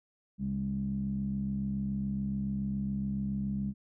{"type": "tone with low-pass filter", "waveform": "15% pulse", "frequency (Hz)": 67.1, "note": "C2", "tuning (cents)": 44, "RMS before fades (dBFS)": -33, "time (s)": [0.38, 3.74], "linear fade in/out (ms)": 50, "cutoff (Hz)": 190, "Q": 7.1, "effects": []}